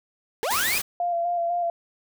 35% pulse linear sweep, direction up, 392 to 2542 Hz, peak -22 dBFS, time 0.43-0.78 s, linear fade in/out 0 ms
white noise, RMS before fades -27 dBFS, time 0.5-0.82 s, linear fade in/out 10 ms
sine tone with vibrato, 691 Hz, F5, 19 cents flat, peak -22 dBFS, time 1-1.7 s, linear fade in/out 2 ms, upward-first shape square, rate 4 Hz, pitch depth 23 cents each way
effects none

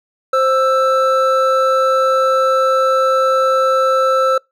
triangle tone pair together, 525.8 / 1325 Hz, C5 / E6, +8 / +9 cents, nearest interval octave + major third, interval 1601 cents, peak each -12 dBFS, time 0.33-4.38 s, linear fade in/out 5 ms, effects noise-tail reverb RT60 0.2 s tail -26 dB re dry

